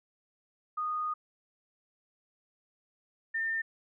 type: tone pair in turn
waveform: sine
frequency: 1235 / 1805.5 Hz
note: D#6 / A6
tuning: -13 / +44 cents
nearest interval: perfect fifth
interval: 657 cents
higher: second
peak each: -30 / -29 dBFS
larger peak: second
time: 0.77-1.14 / 3.34-3.62 s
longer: first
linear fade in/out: 10 ms
effects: none